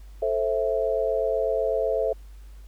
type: chord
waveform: sine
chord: A minor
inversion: none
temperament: just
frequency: 440 / 528 / 660 Hz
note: A4 / C5 / E5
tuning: 0 / +16 / +2 cents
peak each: -26 dBFS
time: 0.22-2.13 s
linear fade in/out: 5 ms
effects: added 50 Hz sine -41 dBFS peak until 2.67 s + pink hiss -60 dBFS RMS until 2.67 s